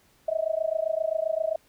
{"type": "tone with amplitude modulation", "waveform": "sine", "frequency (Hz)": 640, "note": "D#5", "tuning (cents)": 49, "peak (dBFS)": -20, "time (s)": [0.28, 1.56], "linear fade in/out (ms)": 5, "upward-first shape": "sine", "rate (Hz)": 27.6, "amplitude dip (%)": 95, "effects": ["pink hiss -62 dBFS RMS until 1.68 s"]}